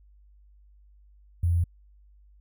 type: tone with sample-and-hold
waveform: sine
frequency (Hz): 85.7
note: F2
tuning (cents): -32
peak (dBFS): -20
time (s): 1.43-1.64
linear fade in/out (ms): 5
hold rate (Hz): 11025
effects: added 50 Hz sine -53 dBFS peak until 2.4 s